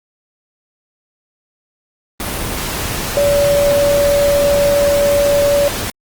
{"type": "tone in noise", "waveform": "sine", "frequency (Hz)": 572, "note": "D5", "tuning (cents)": -46, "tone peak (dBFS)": -10, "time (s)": [3.17, 5.68], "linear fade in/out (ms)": 0, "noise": "pink", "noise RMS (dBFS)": -21, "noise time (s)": [2.2, 5.9], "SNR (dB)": 8, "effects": ["Opus 24 kbps"]}